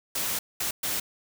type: noise bursts at uneven times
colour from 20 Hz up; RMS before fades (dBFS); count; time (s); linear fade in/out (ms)
white; -29; 3; 0.15-0.39 / 0.6-0.71 / 0.83-1; 5
effects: none